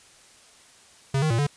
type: tone with pitch steps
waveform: square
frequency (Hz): 136 / 155.6 / 115.4 / 144.6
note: C#3 / D#3 / A#2 / D3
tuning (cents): -33 / 0 / -17 / -27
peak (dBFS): -21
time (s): 1.14-1.468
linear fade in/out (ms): 5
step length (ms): 82
effects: white hiss -53 dBFS RMS until 1.56 s + resampled to 22050 Hz